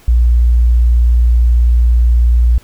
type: tone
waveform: sine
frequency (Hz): 59.2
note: A#1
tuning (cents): +27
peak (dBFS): -6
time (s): 0.08-2.58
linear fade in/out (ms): 0
effects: pink hiss -45 dBFS RMS until 2.63 s